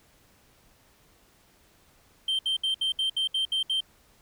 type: tone bursts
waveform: sine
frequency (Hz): 3136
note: G7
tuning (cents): 0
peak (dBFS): -21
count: 9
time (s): 2.28-3.806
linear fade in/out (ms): 5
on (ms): 110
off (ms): 67
effects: tanh soft clip ceiling -23 dBFS + pink hiss -61 dBFS RMS until 4.21 s

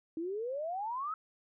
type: exponential sweep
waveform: sine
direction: up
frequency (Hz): 314.6 to 1319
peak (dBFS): -34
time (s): 0.17-1.14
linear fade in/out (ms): 2
effects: none

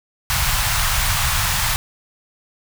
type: band-stop noise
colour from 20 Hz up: pink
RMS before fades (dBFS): -19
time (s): 0.3-1.76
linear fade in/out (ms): 0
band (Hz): 130 to 840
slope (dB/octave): 24
effects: none

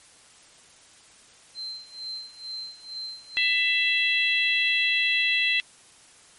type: tone with tremolo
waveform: sine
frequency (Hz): 4112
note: C8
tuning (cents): -31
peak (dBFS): -31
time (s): 1.54-3.57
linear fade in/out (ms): 50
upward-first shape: sine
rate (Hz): 2.2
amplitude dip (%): 85
type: harmonic tone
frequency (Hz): 666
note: E5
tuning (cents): +18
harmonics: 3 / 4 / 5 / 6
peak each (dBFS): -26 / -23 / -27 / -31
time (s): 3.37-5.6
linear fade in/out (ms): 0
effects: white hiss -53 dBFS RMS until 6.38 s + MP3 48 kbps

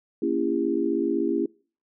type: chord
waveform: sine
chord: A# diminished seventh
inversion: none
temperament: just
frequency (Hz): 233.1 / 279.7 / 335.6 / 402.8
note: A#3 / C#4 / E4 / G4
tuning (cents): 0 / +16 / +31 / +47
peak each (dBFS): -30 / -27 / -25 / -28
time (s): 0.22-1.46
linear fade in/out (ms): 5
effects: noise-tail reverb RT60 0.4 s tail -24 dB re dry

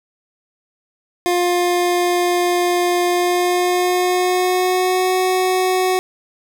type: tone with pitch glide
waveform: 25% pulse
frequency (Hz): 353.4 to 370.5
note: F4 to F#4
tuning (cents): +21 to +2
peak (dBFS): -11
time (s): 1.26-5.99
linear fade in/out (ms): 0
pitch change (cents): +81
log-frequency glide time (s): 3.1-5.15
effects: none

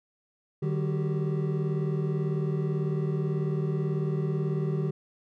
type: tone cluster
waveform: triangle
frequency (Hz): 151.5 / 191.4 / 376.2 / 394.4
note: D#3 / G3 / F#4 / G4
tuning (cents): -46 / -41 / +29 / +11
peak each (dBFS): -25 / -33 / -34 / -33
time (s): 0.62-4.91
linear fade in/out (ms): 10
effects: none

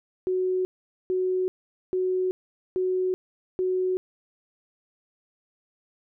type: tone bursts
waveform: sine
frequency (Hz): 370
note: F#4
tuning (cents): 0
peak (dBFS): -22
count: 5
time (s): 0.27-3.97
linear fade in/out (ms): 0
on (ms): 380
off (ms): 450
effects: none

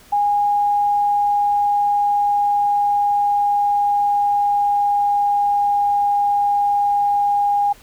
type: tone with pitch glide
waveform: sine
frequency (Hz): 820 to 814.8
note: G#5 to G#5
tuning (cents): -22 to -33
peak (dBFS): -14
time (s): 0.12-7.73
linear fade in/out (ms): 10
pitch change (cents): -11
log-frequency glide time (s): 0.44-6.03
effects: pink hiss -47 dBFS RMS until 7.82 s

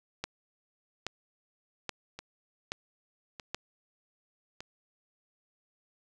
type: two click trains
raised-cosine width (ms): 0.2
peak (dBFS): -16 / -24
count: 5 / 3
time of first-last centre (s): 0.24-3.546 / 2.19-4.605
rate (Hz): 1.21 / 0.828
effects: none

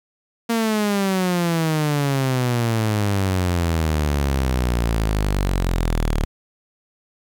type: exponential sweep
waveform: sawtooth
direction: down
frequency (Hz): 233.1 to 36.71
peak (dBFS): -14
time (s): 0.49-6.25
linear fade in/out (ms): 10
effects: 9-bit

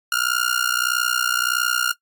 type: tone with amplitude modulation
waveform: sawtooth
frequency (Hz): 1411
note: F6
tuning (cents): +17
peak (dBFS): -11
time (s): 0.12-1.92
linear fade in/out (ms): 2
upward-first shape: sine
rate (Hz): 61.6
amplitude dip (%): 95
effects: noise-tail reverb RT60 0.1 s tail -17 dB re dry + AAC 64 kbps

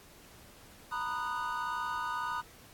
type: chord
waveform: triangle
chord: B major seventh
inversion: third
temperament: just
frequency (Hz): 926 / 987.8 / 1234.7 / 1481.6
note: A#5 / B5 / D#6 / F#6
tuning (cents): -12 / 0 / -14 / +2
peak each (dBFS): -38 / -36 / -35 / -38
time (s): 0.91-2.42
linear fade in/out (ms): 20
effects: pink hiss -56 dBFS RMS until 2.73 s + AAC 64 kbps

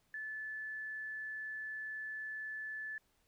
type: tone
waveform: sine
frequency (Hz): 1738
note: A6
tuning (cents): -22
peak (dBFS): -40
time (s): 0.14-2.98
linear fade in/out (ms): 2
effects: pink hiss -75 dBFS RMS until 3.27 s

